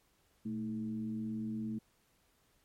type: tone with frequency modulation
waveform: sine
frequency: 220 Hz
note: A3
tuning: in tune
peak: -35 dBFS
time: 0.45-1.79 s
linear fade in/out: 10 ms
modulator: 99.4 Hz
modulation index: 0.59
effects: pink hiss -72 dBFS RMS until 2.64 s + MP3 64 kbps